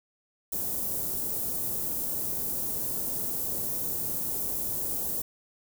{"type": "band-stop noise", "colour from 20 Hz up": "white", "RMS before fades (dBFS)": -31, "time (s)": [0.52, 5.22], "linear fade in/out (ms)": 5, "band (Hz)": [480, 12000], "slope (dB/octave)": 12, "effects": []}